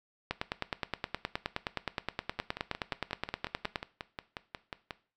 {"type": "two click trains", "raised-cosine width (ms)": 0.3, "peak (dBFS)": [-21, -15], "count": [15, 34], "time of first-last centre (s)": [[2.39, 4.908], [0.31, 3.758]], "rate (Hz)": [5.56, 9.57], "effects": ["noise-tail reverb RT60 0.4 s tail -17 dB re dry"]}